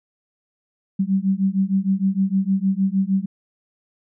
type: beating tone pair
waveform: sine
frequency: 189.8 / 196.3 Hz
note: F#3 / G3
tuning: +44 / +3 cents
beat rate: 6.5 Hz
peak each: -20 dBFS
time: 0.99-3.26 s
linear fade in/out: 10 ms
effects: none